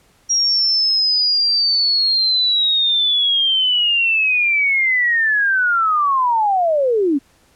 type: linear sweep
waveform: sine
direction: down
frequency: 5660 to 261.6 Hz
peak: -13 dBFS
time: 0.29-7.19 s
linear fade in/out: 20 ms
effects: pink hiss -55 dBFS RMS until 7.55 s + low-pass 12000 Hz 12 dB/octave